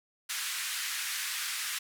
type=band-pass noise; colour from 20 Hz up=pink; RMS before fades=-35 dBFS; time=0.29-1.79 s; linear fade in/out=10 ms; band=1500 to 14000 Hz; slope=24 dB/octave; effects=none